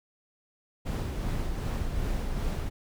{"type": "noise with tremolo", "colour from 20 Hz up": "brown", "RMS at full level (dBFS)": -29, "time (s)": [0.85, 2.7], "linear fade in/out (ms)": 20, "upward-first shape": "sine", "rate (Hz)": 2.6, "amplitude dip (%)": 30, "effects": []}